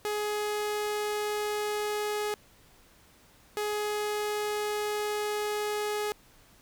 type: tone pair in turn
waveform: sawtooth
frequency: 419.2 / 419.2 Hz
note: G#4 / G#4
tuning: +16 / +16 cents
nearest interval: unison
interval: 0 cents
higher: neither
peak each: -25 dBFS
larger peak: neither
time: 0.05-2.34 / 3.57-6.12 s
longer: second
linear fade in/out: 0 ms
effects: pink hiss -59 dBFS RMS until 6.61 s